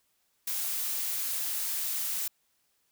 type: noise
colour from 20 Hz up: blue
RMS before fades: -32 dBFS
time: 0.47-2.28 s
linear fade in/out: 5 ms
effects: white hiss -73 dBFS RMS until 2.91 s